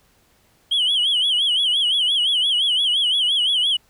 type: tone with vibrato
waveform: sine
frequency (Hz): 3136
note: G7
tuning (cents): 0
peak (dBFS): -14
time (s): 0.71-3.77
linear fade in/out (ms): 10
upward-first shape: sine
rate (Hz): 5.8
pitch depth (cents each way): 140
effects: tanh soft clip ceiling -14 dBFS + pink hiss -59 dBFS RMS until 3.89 s